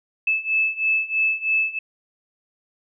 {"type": "beating tone pair", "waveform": "sine", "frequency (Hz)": [2614, 2617.1], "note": ["E7", "E7"], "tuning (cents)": [-15, -13], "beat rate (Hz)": 3.1, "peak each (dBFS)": [-23, -21], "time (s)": [0.27, 1.79], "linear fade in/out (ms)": 5, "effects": []}